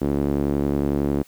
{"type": "tone with band-pass filter", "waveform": "sawtooth", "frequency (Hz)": 71, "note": "C#2", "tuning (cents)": 42, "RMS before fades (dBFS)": -22, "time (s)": [0.01, 1.23], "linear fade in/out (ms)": 10, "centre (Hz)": 310, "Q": 1.7, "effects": ["white hiss -54 dBFS RMS until 1.27 s"]}